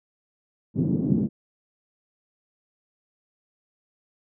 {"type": "band-pass noise", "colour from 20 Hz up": "white", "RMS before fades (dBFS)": -23, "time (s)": [0.74, 1.29], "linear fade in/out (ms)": 50, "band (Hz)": [130, 260], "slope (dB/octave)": 24, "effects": []}